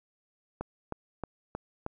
click train, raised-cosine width 1 ms, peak -20 dBFS, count 5, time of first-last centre 0.61-1.864 s, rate 3.19 Hz, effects none

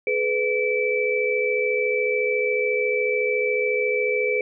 sine tone cluster, 425.2 / 499.2 / 2314 Hz, G#4 / B4 / D7, +41 / +19 / -26 cents, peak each -24 dBFS, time 0.07-4.41 s, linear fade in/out 2 ms, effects none

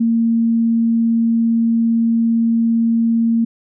sine tone, 229.4 Hz, A#3, 28 cents flat, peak -12 dBFS, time 0-3.45 s, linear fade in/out 10 ms, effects none

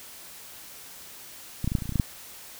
clicks, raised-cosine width 5 ms, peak -16 / -13 / -16 / -10 / -26 / -20 / -25 / -18 / -22 / -13 / -8 dBFS, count 11, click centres 1.644 / 1.676 / 1.719 / 1.752 / 1.786 / 1.822 / 1.856 / 1.893 / 1.923 / 1.957 / 1.998 s, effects white hiss -45 dBFS RMS until 2.59 s

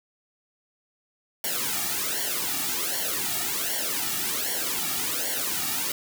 white noise with flanger, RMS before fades -28 dBFS, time 1.44-5.92 s, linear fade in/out 2 ms, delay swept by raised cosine 0.79 to 1.99 ms, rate 1.3 Hz, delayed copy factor -0.9, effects none

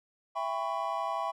triangle chord, C# half-diminished seventh, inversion first, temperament just, 665.2 / 798.3 / 997.9 / 1108.7 Hz, E5 / G5 / B5 / C#6, +16 / +31 / +18 / 0 cents, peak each -34 dBFS, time 0.35-1.32 s, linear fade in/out 20 ms, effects none

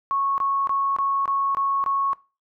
sine tone bursts, 1102 Hz, C#6, 11 cents flat, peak -20 dBFS, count 7, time 0.11-2.132 s, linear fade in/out 0 ms, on 270 ms, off 22 ms, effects noise-tail reverb RT60 0.3 s tail -21 dB re dry

